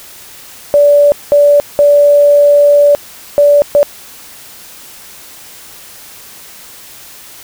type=tone bursts at uneven times; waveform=sine; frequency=579 Hz; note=D5; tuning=25 cents flat; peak=-3 dBFS; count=5; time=0.74-1.12 / 1.32-1.6 / 1.79-2.95 / 3.38-3.62 / 3.75-3.83 s; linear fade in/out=0 ms; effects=white hiss -34 dBFS RMS until 7.43 s